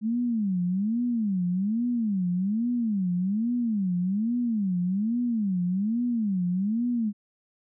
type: tone with vibrato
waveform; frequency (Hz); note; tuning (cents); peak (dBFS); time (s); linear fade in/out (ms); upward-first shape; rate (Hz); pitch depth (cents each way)
sine; 207.7; G#3; 0; -23; 0.01-7.13; 50; sine; 1.2; 280
effects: none